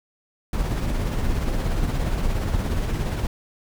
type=noise with tremolo; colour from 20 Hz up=brown; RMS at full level=-21 dBFS; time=0.53-3.27 s; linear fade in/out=2 ms; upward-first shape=triangle; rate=17 Hz; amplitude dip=45%; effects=none